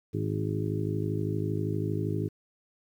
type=harmonic tone with a mistuned harmonic; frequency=52.6 Hz; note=G#1; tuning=23 cents sharp; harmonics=2 / 3 / 4 / 5 / 6 / 7 / 8; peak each=-31 / -33 / -42 / -39 / -35 / -38 / -37 dBFS; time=0.13-2.29 s; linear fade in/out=20 ms; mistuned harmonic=8; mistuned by=-23 cents; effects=10-bit